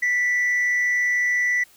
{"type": "tone with frequency modulation", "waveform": "sine", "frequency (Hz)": 1969, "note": "B6", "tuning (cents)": -6, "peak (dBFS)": -16, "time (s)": [0.02, 1.64], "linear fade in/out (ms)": 10, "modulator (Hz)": 178, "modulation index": 0.22, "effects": ["tanh soft clip ceiling -17 dBFS", "white hiss -54 dBFS RMS until 1.76 s"]}